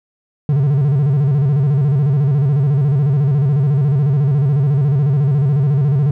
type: tone with vibrato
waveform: triangle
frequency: 140.3 Hz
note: C#3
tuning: 21 cents sharp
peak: -9 dBFS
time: 0.49-6.11 s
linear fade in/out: 2 ms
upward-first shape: square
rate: 14 Hz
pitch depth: 110 cents each way
effects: none